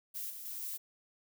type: noise with level steps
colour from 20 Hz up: violet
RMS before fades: -40 / -46 / -42 / -40 dBFS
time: 0.14-0.78 s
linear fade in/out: 20 ms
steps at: 0.3 / 0.45 / 0.62 s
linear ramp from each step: 5 ms
effects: none